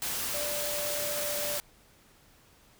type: tone in noise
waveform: sine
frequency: 587 Hz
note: D5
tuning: 1 cent flat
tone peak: -35 dBFS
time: 0.34-1.58 s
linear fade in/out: 0 ms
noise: white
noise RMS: -33 dBFS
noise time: 0.02-1.6 s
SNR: -5 dB
effects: pink hiss -60 dBFS RMS until 2.79 s